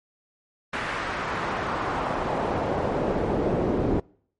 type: noise with band-pass filter sweep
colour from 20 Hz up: brown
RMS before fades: -26 dBFS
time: 0.73-4 s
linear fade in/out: 5 ms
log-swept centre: 1800 to 370 Hz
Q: 1.2
effects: noise-tail reverb RT60 0.6 s tail -26 dB re dry + MP3 48 kbps